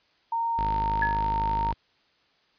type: tone with vibrato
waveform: sine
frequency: 919 Hz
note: A#5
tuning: 25 cents flat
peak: -24 dBFS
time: 0.32-1.72 s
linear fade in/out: 5 ms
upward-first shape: triangle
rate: 1.6 Hz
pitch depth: 11 cents each way
type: tone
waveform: sawtooth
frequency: 51.91 Hz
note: G#1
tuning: in tune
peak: -26 dBFS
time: 0.58-1.74 s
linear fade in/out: 10 ms
type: tone with exponential decay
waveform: sine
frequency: 1700 Hz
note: G#6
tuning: 40 cents sharp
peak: -20 dBFS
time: 1.02-1.24 s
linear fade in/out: 2 ms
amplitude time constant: 47 ms
effects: white hiss -65 dBFS RMS until 2.58 s + resampled to 11025 Hz